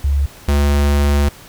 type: tone pair in turn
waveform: sine / square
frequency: 70.4 / 71.71 Hz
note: C#2 / D2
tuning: +27 / -41 cents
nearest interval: unison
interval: 32 cents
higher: second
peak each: -12 dBFS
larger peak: neither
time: 0.04-0.26 / 0.48-1.29 s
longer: second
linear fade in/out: 5 ms
effects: pink hiss -40 dBFS RMS until 1.48 s